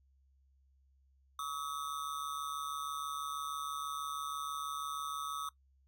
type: ring-modulated tone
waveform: square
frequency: 1207 Hz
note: D6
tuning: 47 cents sharp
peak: -35 dBFS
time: 1.39-5.49 s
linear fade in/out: 2 ms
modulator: 73.1 Hz
effects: noise-tail reverb RT60 0.1 s tail -19 dB re dry + added 67 Hz sine -66 dBFS peak until 5.87 s